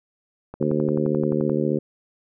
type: click train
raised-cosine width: 1 ms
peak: -21 dBFS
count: 12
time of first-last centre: 0.54-1.497 s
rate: 11.5 Hz
type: harmonic tone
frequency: 75.1 Hz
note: D2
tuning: 39 cents sharp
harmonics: 2 / 3 / 4 / 5 / 6 / 7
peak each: -26 / -25 / -27 / -25 / -29 / -29 dBFS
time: 0.6-1.79 s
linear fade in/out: 10 ms
effects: none